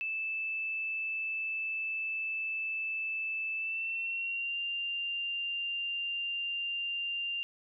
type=tone with pitch glide; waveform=sine; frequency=2632 to 2789 Hz; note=E7 to F7; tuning=-3 to -3 cents; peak=-32 dBFS; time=0.01-7.43 s; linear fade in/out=0 ms; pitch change=+100 cents; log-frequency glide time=3.56-4.58 s; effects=none